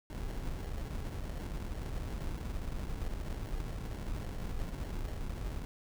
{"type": "noise with sample-and-hold", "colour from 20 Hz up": "brown", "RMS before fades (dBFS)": -38, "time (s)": [0.1, 5.65], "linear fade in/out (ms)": 2, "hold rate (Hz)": 1225, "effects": []}